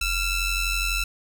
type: ring-modulated tone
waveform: sawtooth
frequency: 1336 Hz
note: E6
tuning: 23 cents sharp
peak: -16 dBFS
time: 0.01-1.04 s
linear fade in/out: 5 ms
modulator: 1290 Hz
effects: none